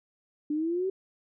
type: exponential sweep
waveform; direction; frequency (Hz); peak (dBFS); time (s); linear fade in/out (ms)
sine; up; 292.6 to 388.7; -26; 0.5-0.9; 5
effects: none